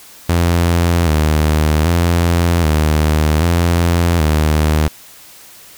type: tone with vibrato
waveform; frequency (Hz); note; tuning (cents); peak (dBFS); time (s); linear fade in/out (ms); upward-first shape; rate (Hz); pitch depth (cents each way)
sawtooth; 81.2; E2; -26; -7; 0.29-4.88; 5; square; 0.64; 92
effects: white hiss -40 dBFS RMS until 5.77 s